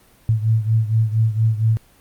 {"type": "beating tone pair", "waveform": "sine", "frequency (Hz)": [110, 114.3], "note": ["A2", "A#2"], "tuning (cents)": [0, -34], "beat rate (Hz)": 4.3, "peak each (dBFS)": [-16, -20], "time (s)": [0.29, 1.77], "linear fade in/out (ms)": 0, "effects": ["pink hiss -53 dBFS RMS until 2 s", "Opus 32 kbps"]}